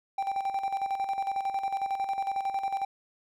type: tone with tremolo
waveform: triangle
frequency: 784 Hz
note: G5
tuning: in tune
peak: -24 dBFS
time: 0.18-2.85 s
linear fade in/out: 5 ms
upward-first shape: square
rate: 11 Hz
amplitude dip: 60%
effects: none